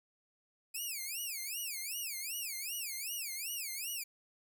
5% pulse tone with vibrato, 2471 Hz, D#7, 13 cents flat, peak -29 dBFS, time 0.74-4.04 s, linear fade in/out 10 ms, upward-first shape sine, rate 2.6 Hz, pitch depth 290 cents each way, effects none

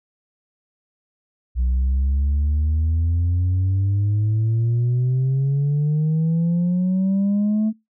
sine exponential sweep, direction up, 60.8 to 220 Hz, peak -14 dBFS, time 1.55-7.73 s, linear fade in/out 50 ms, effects noise-tail reverb RT60 0.2 s tail -26 dB re dry + tanh soft clip ceiling -15 dBFS

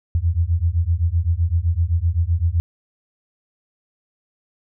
sine beating tone pair, 80.9 / 88.7 Hz, E2 / F2, -32 / +27 cents, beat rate 7.8 Hz, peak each -19 dBFS, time 0.15-2.6 s, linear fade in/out 0 ms, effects none

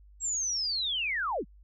sine linear sweep, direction down, 7670 to 128.6 Hz, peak -28 dBFS, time 0.2-1.45 s, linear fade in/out 50 ms, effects added 50 Hz sine -52 dBFS peak until 1.63 s

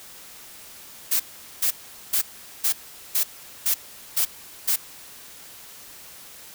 blue noise bursts, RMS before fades -21 dBFS, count 8, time 1.11-4.762 s, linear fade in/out 10 ms, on 89 ms, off 420 ms, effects white hiss -44 dBFS RMS until 6.54 s

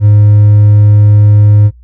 triangle tone with hard clipping, 104.1 Hz, G#2, 5 cents sharp, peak -3 dBFS, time 0-1.71 s, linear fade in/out 50 ms, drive 5 dB, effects noise-tail reverb RT60 0.1 s tail -18 dB re dry + added 60 Hz sine -34 dBFS peak until 1.83 s

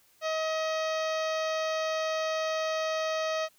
harmonic tone, 634 Hz, D#5, 32 cents sharp, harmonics 1 / 2 / 3 / 4 / 5 / 6 / 7 / 8 / 9 / 10, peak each -29 / -35 / -39 / -41 / -43 / -45 / -46 / -47 / -48 / -49 dBFS, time 0.21-3.49 s, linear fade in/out 50 ms, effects white hiss -64 dBFS RMS until 3.58 s

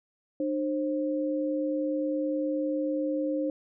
sine tone pair together, 301.7 / 531.2 Hz, D4 / C5, +47 / +26 cents, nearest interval minor seventh, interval 979 cents, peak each -28 / -30 dBFS, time 0.4-3.5 s, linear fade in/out 2 ms, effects none

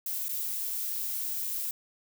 violet noise with dropouts, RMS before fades -33 dBFS, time 0.06-1.71 s, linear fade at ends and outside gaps 2 ms, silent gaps 0.284-0.291 s, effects none

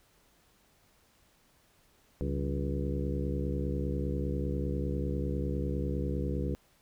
harmonic tone with a mistuned harmonic, 70 Hz, C#2, 18 cents sharp, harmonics 1 / 2 / 3 / 4 / 5 / 6 / 7, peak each -33 / -36 / -38 / -39 / -40 / -41 / -41 dBFS, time 2.21-6.55 s, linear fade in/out 0 ms, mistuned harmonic 3, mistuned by -130 cents, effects pink hiss -66 dBFS RMS until 6.81 s

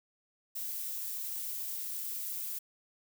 violet noise, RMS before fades -38 dBFS, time 0.55-2.59 s, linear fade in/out 10 ms, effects none

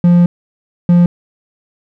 triangle tone bursts at uneven times, 174.61 Hz, F3, in tune, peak -3 dBFS, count 2, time 0.04-0.26 / 0.89-1.06 s, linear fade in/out 2 ms, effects none

